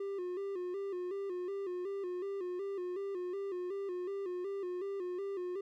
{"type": "tone with vibrato", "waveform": "triangle", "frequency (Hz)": 377, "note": "F#4", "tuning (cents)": 32, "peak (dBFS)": -34, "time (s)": [0, 5.61], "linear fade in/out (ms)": 5, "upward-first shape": "square", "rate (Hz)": 2.7, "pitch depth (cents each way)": 85, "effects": []}